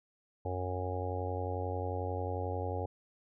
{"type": "harmonic tone", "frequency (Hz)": 91.2, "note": "F#2", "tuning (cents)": -24, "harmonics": [1, 3, 4, 5, 6, 7, 8, 9], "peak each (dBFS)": [-36, -45, -45, -40, -42, -49, -44, -42], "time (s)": [0.45, 2.86], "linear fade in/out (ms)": 5, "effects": []}